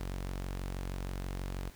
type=tone; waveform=sawtooth; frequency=46.25 Hz; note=F#1; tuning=in tune; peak=-32 dBFS; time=0-1.7 s; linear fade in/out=10 ms; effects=pink hiss -57 dBFS RMS until 1.75 s